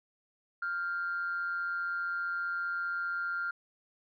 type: tone pair together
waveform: sine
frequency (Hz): 1394.8 / 1570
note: F6 / G6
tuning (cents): -3 / +2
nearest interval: major second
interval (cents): 205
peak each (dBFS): -31 / -40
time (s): 0.62-3.51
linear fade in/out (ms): 5
effects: tanh soft clip ceiling -25 dBFS